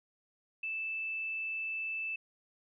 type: tone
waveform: sine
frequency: 2637 Hz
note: E7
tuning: in tune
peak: -34 dBFS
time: 0.63-2.16 s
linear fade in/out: 5 ms
effects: none